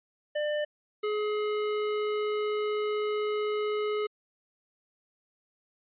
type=tone pair in turn; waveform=square; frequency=597 / 422.1 Hz; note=D5 / G#4; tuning=+28 / +28 cents; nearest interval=tritone; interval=600 cents; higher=first; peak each=-28 dBFS; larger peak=neither; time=0.35-0.65 / 1.03-4.07 s; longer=second; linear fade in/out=10 ms; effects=resampled to 8000 Hz